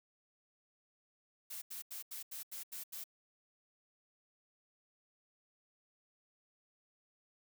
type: noise bursts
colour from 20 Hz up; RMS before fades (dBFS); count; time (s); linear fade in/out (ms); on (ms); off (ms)
blue; -45; 8; 1.5-3.041; 10; 120; 83
effects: none